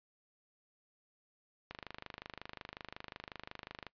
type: click train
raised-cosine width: 0.3 ms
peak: -27 dBFS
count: 56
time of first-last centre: 1.71-3.867 s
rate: 25.5 Hz
effects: noise-tail reverb RT60 0.1 s tail -22 dB re dry + resampled to 11025 Hz